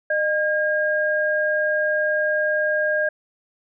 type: tone pair together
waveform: sine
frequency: 610 / 1621 Hz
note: D#5 / G#6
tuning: -34 / -42 cents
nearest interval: octave + perfect fourth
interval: 1692 cents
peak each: -21 / -21 dBFS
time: 0.1-3.09 s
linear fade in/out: 5 ms
effects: none